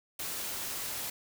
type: noise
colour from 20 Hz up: white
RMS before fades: -37 dBFS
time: 0.19-1.1 s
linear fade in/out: 5 ms
effects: none